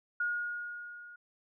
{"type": "tone with level ramp", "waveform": "sine", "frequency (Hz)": 1436, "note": "F6", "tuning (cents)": 48, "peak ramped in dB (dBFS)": [-28, -48], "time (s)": [0.2, 1.16], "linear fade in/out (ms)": 5, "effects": []}